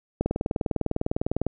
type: click train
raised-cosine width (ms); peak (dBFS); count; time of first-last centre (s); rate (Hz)
2; -11; 26; 0.21-1.466; 19.9
effects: none